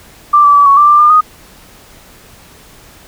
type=tone with pitch steps; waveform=sine; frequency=1179 / 1158 / 1150 / 1114 / 1177 / 1184 / 1203 / 1242 Hz; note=D6 / D6 / D6 / C#6 / D6 / D6 / D6 / D#6; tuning=+6 / -25 / -37 / +8 / +3 / +14 / +41 / -3 cents; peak=-3 dBFS; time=0.33-1.21 s; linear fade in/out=10 ms; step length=110 ms; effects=pink hiss -40 dBFS RMS until 3.07 s